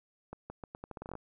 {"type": "accelerating click train", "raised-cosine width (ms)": 1, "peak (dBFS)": -28, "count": 13, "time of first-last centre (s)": [0.33, 1.153], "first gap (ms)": 170, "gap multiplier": 0.81, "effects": []}